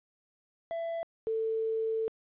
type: tone pair in turn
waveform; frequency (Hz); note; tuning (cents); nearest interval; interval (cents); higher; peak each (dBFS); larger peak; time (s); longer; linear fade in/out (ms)
triangle / sine; 667 / 445.2; E5 / A4; +20 / +20; perfect fifth; 700; first; -30 / -28; second; 0.71-1.03 / 1.27-2.08; second; 0
effects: resampled to 8000 Hz + 11-bit